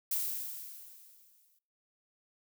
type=noise with exponential decay; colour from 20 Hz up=violet; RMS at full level=-31 dBFS; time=0.11-1.59 s; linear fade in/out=5 ms; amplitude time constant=320 ms; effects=noise-tail reverb RT60 0.5 s tail -24 dB re dry